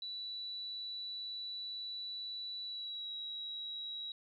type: tone with pitch glide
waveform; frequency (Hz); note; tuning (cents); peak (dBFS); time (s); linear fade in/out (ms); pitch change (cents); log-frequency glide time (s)
sine; 3951 to 3863; B7 to B7; 0 to -39; -40; 0.02-4.12; 2; -39; 2.64-3.11
effects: 13-bit